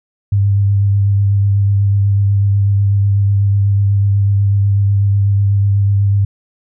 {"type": "tone with vibrato", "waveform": "sine", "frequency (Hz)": 100, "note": "G2", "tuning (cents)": 35, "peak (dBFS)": -9, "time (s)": [0.32, 6.25], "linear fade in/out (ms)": 5, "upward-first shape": "sine", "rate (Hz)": 8.1, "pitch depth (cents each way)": 18, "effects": []}